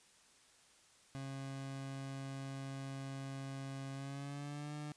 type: tone with pitch glide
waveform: 30% pulse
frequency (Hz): 135.8 to 148.95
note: C#3 to D3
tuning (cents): -35 to +25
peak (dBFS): -40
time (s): 1.15-4.92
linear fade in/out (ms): 0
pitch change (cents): +160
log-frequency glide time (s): 3.93-4.74
effects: white hiss -66 dBFS RMS until 4.96 s + resampled to 22050 Hz